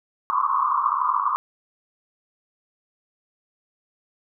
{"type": "band-pass noise", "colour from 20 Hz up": "white", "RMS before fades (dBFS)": -22, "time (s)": [0.3, 1.36], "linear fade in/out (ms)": 0, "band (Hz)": [1000, 1200], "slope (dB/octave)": 96, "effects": []}